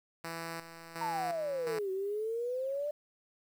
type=tone with tremolo; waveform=5% pulse; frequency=165.7 Hz; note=E3; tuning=9 cents sharp; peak=-27 dBFS; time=0.24-1.79 s; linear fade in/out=5 ms; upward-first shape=square; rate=1.4 Hz; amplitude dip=65%
type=exponential two-way sweep; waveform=sine; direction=down then up; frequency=930 to 374.5 to 599 Hz; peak=-32 dBFS; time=1.01-2.91 s; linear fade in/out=5 ms; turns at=1.91 s
effects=10-bit